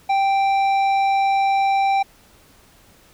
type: tone with tanh clipping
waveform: triangle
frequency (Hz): 784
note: G5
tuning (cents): 0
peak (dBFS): -17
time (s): 0.09-2.03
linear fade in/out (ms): 10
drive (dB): 14
effects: pink hiss -52 dBFS RMS until 3.13 s